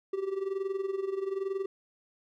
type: tone with amplitude modulation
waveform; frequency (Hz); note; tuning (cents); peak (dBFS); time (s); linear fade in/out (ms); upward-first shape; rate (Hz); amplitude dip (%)
triangle; 388.3; G4; -16; -25; 0.13-1.66; 5; sine; 21.1; 75
effects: none